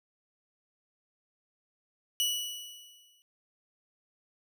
sawtooth tone with exponential decay, 2943 Hz, F#7, 10 cents flat, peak -22 dBFS, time 2.2-3.22 s, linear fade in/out 0 ms, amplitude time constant 220 ms, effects none

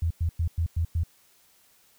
sine tone bursts, 83 Hz, E2, 12 cents sharp, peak -22 dBFS, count 6, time 0.02-1.036 s, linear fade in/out 5 ms, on 86 ms, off 100 ms, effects white hiss -61 dBFS RMS until 1.98 s

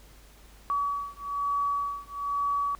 sine beating tone pair, 1137 / 1138.1 Hz, C#6 / C#6, +44 / +45 cents, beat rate 1.1 Hz, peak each -30 dBFS, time 0.7-2.75 s, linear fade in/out 0 ms, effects added 50 Hz sine -52 dBFS peak until 2.79 s + pink hiss -56 dBFS RMS until 2.79 s

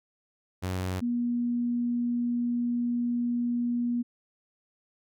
sawtooth / sine tone pair in turn, 92.5 / 240.2 Hz, F#2 / B3, 0 / -48 cents, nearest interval octave + perfect fourth, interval 1652 cents, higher second, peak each -25 dBFS, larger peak neither, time 0.62-1.01 / 1.01-4.03 s, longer second, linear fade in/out 20 ms, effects none

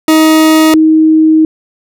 40% pulse / sine tone pair in turn, 315.3 / 315.3 Hz, D#4 / D#4, +23 / +23 cents, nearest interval unison, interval 0 cents, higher neither, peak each -3 dBFS, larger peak neither, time 0.08-0.74 / 0.74-1.45 s, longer second, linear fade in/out 2 ms, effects none

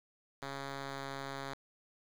5% pulse tone with pitch glide, 137.9 to 137.11 Hz, C#3 to C#3, -9 to -19 cents, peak -28 dBFS, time 0.42-1.54 s, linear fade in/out 5 ms, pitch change -10 cents, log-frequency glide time 0.75-1.02 s, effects low-pass 6000 Hz 12 dB/octave + 9-bit

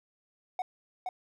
triangle tone with echo, 740 Hz, F#5, in tune, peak -27 dBFS, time 0.59-0.62 s, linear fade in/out 2 ms, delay 470 ms, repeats 1, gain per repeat -3 dB, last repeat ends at 1.09 s, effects none

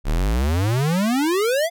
square exponential sweep, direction up, 33.62 to 703 Hz, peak -18 dBFS, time 0.04-1.7 s, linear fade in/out 50 ms, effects none

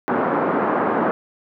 pink band-pass noise, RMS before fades -20 dBFS, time 0.08-1.11 s, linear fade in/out 0 ms, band 210 to 1400 Hz, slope 24 dB/octave, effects none

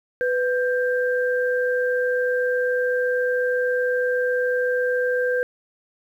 sine tone pair together, 497.7 / 1582 Hz, B4 / G6, +13 / +15 cents, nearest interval octave + minor sixth, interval 2002 cents, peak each -20 / -25 dBFS, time 0.21-5.43 s, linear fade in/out 0 ms, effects 9-bit

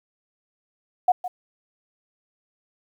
sine tone with echo, 728 Hz, F#5, 28 cents flat, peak -13 dBFS, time 1.08-1.12 s, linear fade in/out 5 ms, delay 160 ms, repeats 1, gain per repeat -13 dB, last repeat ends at 1.28 s, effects 9-bit

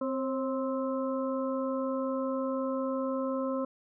harmonic tone with a mistuned harmonic, 261.6 Hz, C4, in tune, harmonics 1 / 2 / 4 / 5, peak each -32 / -32 / -39 / -42 dBFS, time 0.01-3.65 s, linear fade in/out 5 ms, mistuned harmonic 2, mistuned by +42 cents, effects none

